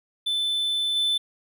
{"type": "tone with level steps", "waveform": "triangle", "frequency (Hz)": 3520, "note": "A7", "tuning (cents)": 0, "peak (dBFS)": [-21, -19], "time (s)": [0.26, 1.18], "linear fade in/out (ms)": 10, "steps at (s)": 0.95, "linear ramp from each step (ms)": 20, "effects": []}